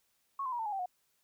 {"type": "tone with pitch steps", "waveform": "sine", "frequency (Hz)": [1100, 1026.3, 957.6, 893.5, 833.6, 777.8, 725.7], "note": ["C#6", "C6", "A#5", "A5", "G#5", "G5", "F#5"], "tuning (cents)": [-14, -34, 46, 26, 6, -14, -34], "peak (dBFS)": -33, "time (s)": [0.39, 0.859], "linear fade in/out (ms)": 5, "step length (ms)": 67, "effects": ["white hiss -75 dBFS RMS until 1.23 s"]}